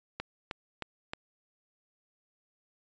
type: click train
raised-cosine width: 0.3 ms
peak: -19 dBFS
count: 4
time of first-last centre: 0.2-1.135 s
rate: 3.21 Hz
effects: resampled to 16000 Hz